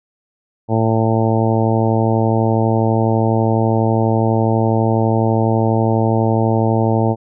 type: harmonic tone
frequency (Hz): 112.1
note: A2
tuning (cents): +33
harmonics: 1 / 2 / 3 / 4 / 5 / 6 / 7 / 8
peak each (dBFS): -16 / -19 / -21 / -22 / -23 / -24 / -24 / -25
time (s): 0.68-7.16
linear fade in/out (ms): 50
effects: none